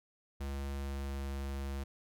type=tone with pitch glide; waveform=square; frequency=69.3 to 68.78 Hz; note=C#2 to C#2; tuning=0 to -13 cents; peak=-37 dBFS; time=0.4-1.84 s; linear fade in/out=10 ms; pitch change=-13 cents; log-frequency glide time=0.71-1.24 s; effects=none